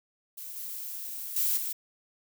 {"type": "noise with level steps", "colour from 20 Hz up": "violet", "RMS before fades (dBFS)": [-41, -38, -27, -33], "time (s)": [0.37, 1.73], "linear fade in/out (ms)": 10, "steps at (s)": [0.56, 1.36, 1.57], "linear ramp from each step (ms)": 5, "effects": []}